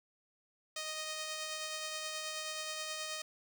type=tone with tremolo; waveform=5% pulse; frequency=622.3 Hz; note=D#5; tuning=in tune; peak=-26 dBFS; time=0.76-3.22 s; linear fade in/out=5 ms; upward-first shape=triangle; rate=9.4 Hz; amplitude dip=30%; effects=none